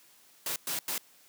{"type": "noise bursts at uneven times", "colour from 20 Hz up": "white", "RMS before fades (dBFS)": -33, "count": 3, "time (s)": [[0.46, 0.56], [0.67, 0.79], [0.88, 0.98]], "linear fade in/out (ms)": 2, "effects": ["white hiss -60 dBFS RMS until 1.28 s", "high-pass 150 Hz 12 dB/octave"]}